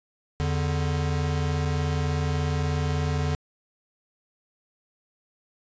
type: tone pair together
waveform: square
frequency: 83.39 / 146.83 Hz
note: E2 / D3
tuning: +21 / 0 cents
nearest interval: minor seventh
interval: 979 cents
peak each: -27 dBFS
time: 0.4-3.35 s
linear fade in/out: 0 ms
effects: resampled to 16000 Hz